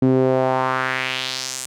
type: tone with band-pass filter sweep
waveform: sawtooth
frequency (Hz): 130.1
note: C3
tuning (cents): -9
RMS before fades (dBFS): -20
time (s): 0.02-1.66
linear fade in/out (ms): 5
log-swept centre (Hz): 270 to 8600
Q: 2.2
effects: none